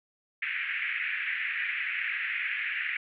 pink band-pass noise, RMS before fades -32 dBFS, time 0.42-2.97 s, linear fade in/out 5 ms, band 1700 to 2500 Hz, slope 48 dB/octave, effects none

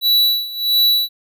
square tone with tremolo, 3937 Hz, B7, 6 cents flat, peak -11 dBFS, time 0.01-1.09 s, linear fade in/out 50 ms, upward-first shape sine, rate 1.5 Hz, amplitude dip 85%, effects none

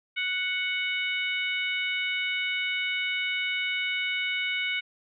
harmonic tone, 740 Hz, F#5, in tune, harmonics 2 / 3 / 4 / 5, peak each -35 / -28 / -33 / -38 dBFS, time 0.16-4.81 s, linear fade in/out 20 ms, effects none

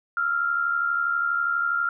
sine tone pair together, 1325 / 1397.3 Hz, E6 / F6, +9 / 0 cents, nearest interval minor second, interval 91 cents, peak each -29 / -22 dBFS, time 0.17-1.89 s, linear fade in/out 2 ms, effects none

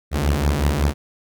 sawtooth beating tone pair, 69.3 / 74.7 Hz, C#2 / D2, 0 / +30 cents, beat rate 5.4 Hz, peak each -16 dBFS, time 0.11-0.94 s, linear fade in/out 50 ms, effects none

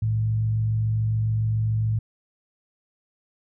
sine tone with frequency modulation, 110 Hz, A2, in tune, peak -20 dBFS, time 0.02-1.99 s, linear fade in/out 5 ms, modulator 47.1 Hz, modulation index 0.33, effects none

